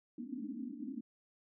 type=band-pass noise; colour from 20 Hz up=white; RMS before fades=-43 dBFS; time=0.18-1.01 s; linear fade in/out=5 ms; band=210 to 300 Hz; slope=96 dB/octave; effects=none